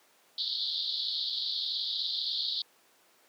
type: band-pass noise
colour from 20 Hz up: white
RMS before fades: -33 dBFS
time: 0.38-2.62 s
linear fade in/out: 2 ms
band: 3400 to 4600 Hz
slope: 96 dB/octave
effects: pink hiss -63 dBFS RMS until 3.28 s + high-pass 400 Hz 12 dB/octave